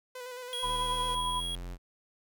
sawtooth tone with vibrato, 499.5 Hz, B4, 20 cents sharp, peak -36 dBFS, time 0.15-1.15 s, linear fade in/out 5 ms, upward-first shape square, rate 9.1 Hz, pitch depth 29 cents each way
square tone, 3300 Hz, G#7, 12 cents flat, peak -34 dBFS, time 0.53-1.55 s, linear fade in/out 0 ms
square exponential sweep, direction up, 38.89 to 44.94 Hz, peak -38 dBFS, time 0.62-1.78 s, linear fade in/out 50 ms
sine tone with tremolo, 1000 Hz, B5, 21 cents sharp, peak -29 dBFS, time 0.62-1.41 s, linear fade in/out 20 ms, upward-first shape triangle, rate 11 Hz, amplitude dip 40%
effects none

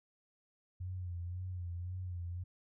sine tone with vibrato, 89.4 Hz, F2, 41 cents sharp, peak -38 dBFS, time 0.8-2.44 s, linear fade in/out 10 ms, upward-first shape sine, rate 1.9 Hz, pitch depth 57 cents each way, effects none

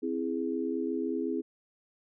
sine chord, C augmented, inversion none, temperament equal, 261.6 / 329.6 / 415.3 Hz, C4 / E4 / G#4, 0 / 0 / 0 cents, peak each -33 / -33 / -34 dBFS, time 0.02-1.42 s, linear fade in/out 20 ms, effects none

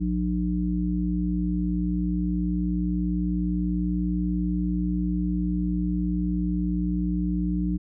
harmonic tone, 60.1 Hz, B1, 46 cents flat, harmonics 1 / 3 / 5, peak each -28 / -25 / -29 dBFS, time 0-7.78 s, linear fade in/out 20 ms, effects none

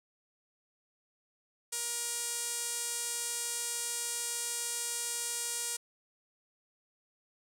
sawtooth tone with band-pass filter, 473.5 Hz, A#4, 27 cents sharp, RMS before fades -36 dBFS, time 1.72-5.77 s, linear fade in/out 10 ms, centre 8600 Hz, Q 2.4, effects none

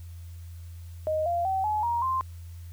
sine tone with pitch steps, 622.3 / 690.5 / 766.1 / 850.1 / 943.2 / 1046.6 Hz, D#5 / F5 / G5 / G#5 / A#5 / C6, 0 / -20 / -40 / +40 / +20 / 0 cents, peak -24 dBFS, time 1.07-2.21 s, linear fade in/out 0 ms, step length 190 ms, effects added 85 Hz sine -39 dBFS peak until 2.72 s + white hiss -59 dBFS RMS until 2.72 s

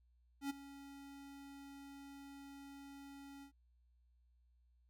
square tone with ADSR envelope, 278.6 Hz, C#4, 9 cents sharp, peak -37 dBFS, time 0.41-3.52 s, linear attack 90 ms, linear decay 15 ms, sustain -16 dB, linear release 93 ms, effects added 60 Hz sine -69 dBFS peak until 4.89 s

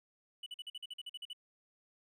triangle tone bursts, 2962 Hz, F#7, 1 cent sharp, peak -40 dBFS, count 12, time 0.43-1.332 s, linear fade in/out 5 ms, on 33 ms, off 46 ms, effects none

